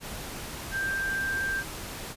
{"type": "tone in noise", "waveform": "sine", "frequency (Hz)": 1578, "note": "G6", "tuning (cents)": 11, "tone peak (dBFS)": -27, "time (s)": [0.71, 1.64], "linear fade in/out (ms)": 50, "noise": "pink", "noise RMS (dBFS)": -38, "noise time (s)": [0, 2.16], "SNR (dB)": 8, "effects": ["resampled to 32000 Hz"]}